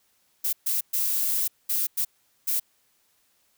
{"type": "noise bursts at uneven times", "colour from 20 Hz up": "violet", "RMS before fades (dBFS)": -25, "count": 6, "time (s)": [[0.44, 0.53], [0.66, 0.81], [0.93, 1.48], [1.69, 1.87], [1.97, 2.05], [2.47, 2.6]], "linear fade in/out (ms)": 10, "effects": ["white hiss -67 dBFS RMS until 3.57 s"]}